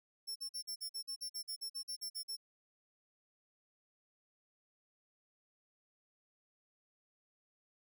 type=tone bursts; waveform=sawtooth; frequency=5400 Hz; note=E8; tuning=41 cents sharp; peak=-37 dBFS; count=16; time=0.27-2.368 s; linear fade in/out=20 ms; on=88 ms; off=46 ms; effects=none